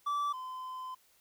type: tone pair in turn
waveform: triangle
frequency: 1160 / 1024.8 Hz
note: D6 / C6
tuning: -22 / -36 cents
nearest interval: major second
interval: 214 cents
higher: first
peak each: -28 / -37 dBFS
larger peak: first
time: 0.06-0.33 / 0.33-0.95 s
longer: second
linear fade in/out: 10 ms
effects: white hiss -67 dBFS RMS until 1.2 s